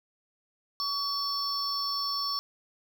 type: tone cluster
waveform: triangle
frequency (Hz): 1131 / 4440 / 5370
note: C#6 / C#8 / E8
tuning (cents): +34 / +2 / +31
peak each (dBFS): -32 / -34 / -30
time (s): 0.8-2.39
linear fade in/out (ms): 0
effects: none